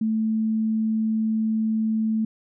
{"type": "tone", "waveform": "sine", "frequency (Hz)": 220, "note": "A3", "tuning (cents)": 0, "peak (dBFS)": -20, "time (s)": [0.01, 2.25], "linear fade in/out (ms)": 5, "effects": []}